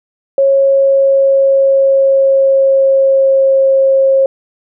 sine tone with pitch glide, 547 to 538.5 Hz, C#5 to C5, -23 to +50 cents, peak -6 dBFS, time 0.38-4.26 s, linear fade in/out 2 ms, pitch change -27 cents, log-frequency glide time 0.48-3.63 s, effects none

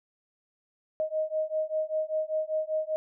sine beating tone pair, 622.3 / 627.4 Hz, D#5 / D#5, 0 / +14 cents, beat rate 5.1 Hz, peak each -30 dBFS, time 1-2.96 s, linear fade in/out 0 ms, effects none

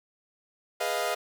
sawtooth chord, F half-diminished seventh, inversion first, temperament equal, 415.3 / 493.9 / 622.3 / 698.5 Hz, Ab4 / Cb5 / Eb5 / F5, 0 / 0 / 0 / 0 cents, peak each -32 / -30 / -28 / -27 dBFS, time 0.8-1.15 s, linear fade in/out 10 ms, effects none

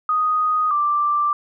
sine tone pair in turn, 1244.5 / 1177.2 Hz, D#6 / D6, 0 / +4 cents, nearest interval minor second, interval 96 cents, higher first, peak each -16 dBFS, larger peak neither, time 0.09-0.71 / 0.71-1.33 s, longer neither, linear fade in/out 2 ms, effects none

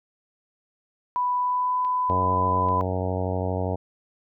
sine tone with pitch glide, 990 to 1000.9 Hz, B5 to B5, +4 to +23 cents, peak -21 dBFS, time 1.16-2.81 s, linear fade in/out 0 ms, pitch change +19 cents, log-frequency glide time 1.35-1.78 s
clicks, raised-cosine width 0.3 ms, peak -30 / -33 / -32 dBFS, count 3, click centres 1.849 / 2.099 / 2.687 s
harmonic tone, 92.5 Hz, F#2, in tune, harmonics 1 / 2 / 3 / 4 / 5 / 6 / 7 / 8 / 9 / 10, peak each -27 / -33 / -34 / -37 / -32 / -34 / -33 / -37 / -37 / -40 dBFS, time 2.09-3.76 s, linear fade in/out 10 ms
effects none

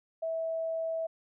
sine tone, 652 Hz, E5, 19 cents flat, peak -30 dBFS, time 0.22-1.07 s, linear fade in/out 10 ms, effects none

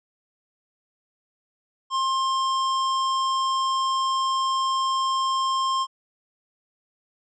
square tone, 1060 Hz, C6, 22 cents sharp, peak -22 dBFS, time 1.9-5.87 s, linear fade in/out 50 ms, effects resampled to 16000 Hz

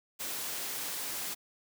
white noise, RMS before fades -37 dBFS, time 0.19-1.35 s, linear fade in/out 20 ms, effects high-pass 150 Hz 12 dB/octave

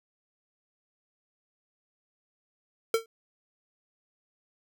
square tone with exponential decay, 452.7 Hz, A4, 49 cents sharp, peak -19 dBFS, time 2.94-3.06 s, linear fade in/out 2 ms, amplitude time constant 25 ms, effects none

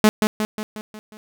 sawtooth tone with echo, 214.2 Hz, A3, 46 cents flat, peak -6 dBFS, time 0.04-0.09 s, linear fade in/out 0 ms, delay 180 ms, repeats 6, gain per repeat -5 dB, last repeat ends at 1.17 s, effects none

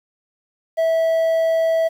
triangle tone, 653 Hz, E5, 17 cents flat, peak -13 dBFS, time 0.77-1.89 s, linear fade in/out 20 ms, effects 8-bit

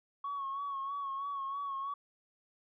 sine tone with vibrato, 1108.7 Hz, C#6, in tune, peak -34 dBFS, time 0.24-1.94 s, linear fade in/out 5 ms, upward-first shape sine, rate 3.1 Hz, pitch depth 43 cents each way, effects tanh soft clip ceiling -31 dBFS

